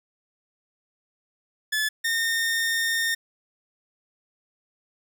sawtooth tone pair in turn, 1726 / 1828.6 Hz, A6 / A#6, -34 / -34 cents, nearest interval minor second, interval 100 cents, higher second, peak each -19 dBFS, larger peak neither, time 1.72-1.89 / 2.04-3.15 s, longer second, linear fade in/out 10 ms, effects none

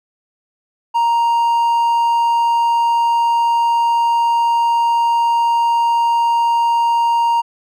triangle tone, 934 Hz, A#5, 3 cents sharp, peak -10 dBFS, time 0.94-7.42 s, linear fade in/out 20 ms, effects none

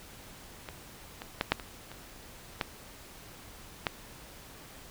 clicks, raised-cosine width 0.3 ms, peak -23 / -23 / -11 / -7 / -25 / -28 / -12 / -11 dBFS, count 8, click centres 0.688 / 1.219 / 1.411 / 1.52 / 1.598 / 1.916 / 2.612 / 3.868 s, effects pink hiss -50 dBFS RMS until 4.9 s

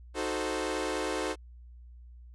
sawtooth chord, D# diminished seventh, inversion none, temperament equal, 311.1 / 370 / 440 / 523.3 Hz, D#4 / F#4 / A4 / C5, 0 / 0 / 0 / 0 cents, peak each -32 dBFS, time 0.14-1.36 s, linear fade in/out 50 ms, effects added 60 Hz sine -47 dBFS peak until 2.34 s + resampled to 24000 Hz

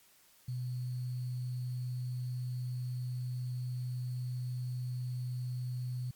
sine tone with sample-and-hold, 125.2 Hz, B2, 24 cents sharp, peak -34 dBFS, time 0.48-6.11 s, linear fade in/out 5 ms, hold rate 4410 Hz, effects white hiss -64 dBFS RMS until 6.15 s + MP3 96 kbps

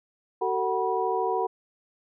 sine tone cluster, 378.8 / 451.9 / 749 / 972 Hz, F#4 / A4 / F#5 / B5, +41 / +46 / +21 / -28 cents, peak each -29 dBFS, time 0.41-1.47 s, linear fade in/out 10 ms, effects none

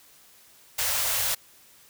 white band-stop noise, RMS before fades -26 dBFS, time 0.78-1.35 s, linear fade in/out 10 ms, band 140 to 490 Hz, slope 48 dB/octave, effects white hiss -55 dBFS RMS until 1.89 s

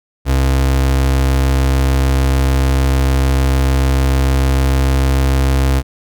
35% pulse tone, 66.7 Hz, C2, 34 cents sharp, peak -9 dBFS, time 0.25-5.83 s, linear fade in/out 50 ms, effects none

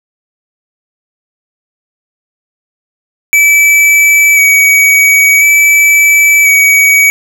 square tone with vibrato, 2284 Hz, D7, 49 cents flat, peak -4 dBFS, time 3.33-7.1 s, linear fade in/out 0 ms, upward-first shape square, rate 0.48 Hz, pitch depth 17 cents each way, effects none

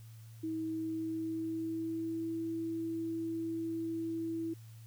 sine tone with pitch glide, 320 to 327.9 Hz, D#4 to E4, +49 to -9 cents, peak -34 dBFS, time 0.43-4.54 s, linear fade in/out 10 ms, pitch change +42 cents, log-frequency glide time 0.63-2.35 s, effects added 112 Hz sine -49 dBFS peak until 4.86 s + white hiss -64 dBFS RMS until 4.86 s

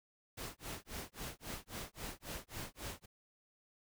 pink noise with tremolo, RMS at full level -43 dBFS, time 0.37-3.06 s, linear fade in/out 10 ms, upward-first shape sine, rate 3.7 Hz, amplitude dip 100%, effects none

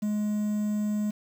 triangle tone with quantisation, 210 Hz, G#3, 19 cents sharp, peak -23 dBFS, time 0.02-1.11 s, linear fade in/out 10 ms, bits 8, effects none

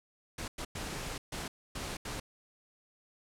pink noise bursts at uneven times, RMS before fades -39 dBFS, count 6, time 0.38-0.48 / 0.58-0.65 / 0.75-1.18 / 1.32-1.48 / 1.75-1.97 / 2.05-2.2 s, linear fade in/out 5 ms, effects low-pass 10000 Hz 12 dB/octave

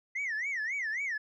sine tone with vibrato, 1975.5 Hz, B6, in tune, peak -29 dBFS, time 0.15-1.18 s, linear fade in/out 10 ms, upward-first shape sine, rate 3.7 Hz, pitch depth 250 cents each way, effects tanh soft clip ceiling -29 dBFS

